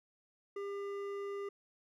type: tone with hard clipping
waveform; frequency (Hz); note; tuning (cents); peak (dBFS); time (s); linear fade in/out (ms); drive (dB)
triangle; 400.5; G4; +37; -40; 0.56-1.49; 5; 14
effects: none